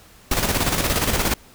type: noise with tremolo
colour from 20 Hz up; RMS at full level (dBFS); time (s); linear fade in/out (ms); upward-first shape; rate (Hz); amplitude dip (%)
pink; -19; 0.31-1.34; 5; square; 17; 50
effects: pink hiss -49 dBFS RMS until 1.54 s